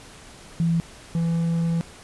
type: tone pair in turn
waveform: sine / triangle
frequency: 167 / 167 Hz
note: E3 / E3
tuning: +23 / +23 cents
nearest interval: unison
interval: 0 cents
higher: neither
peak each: -18 dBFS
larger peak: neither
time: 0.6-0.8 / 1.15-1.81 s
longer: second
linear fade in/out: 0 ms
effects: pink hiss -45 dBFS RMS until 2.03 s + resampled to 24000 Hz